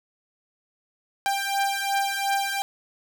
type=beating tone pair; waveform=sawtooth; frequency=790 / 792.8 Hz; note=G5 / G5; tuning=+13 / +19 cents; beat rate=2.8 Hz; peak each=-22 / -23 dBFS; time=1.26-2.62 s; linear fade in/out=0 ms; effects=none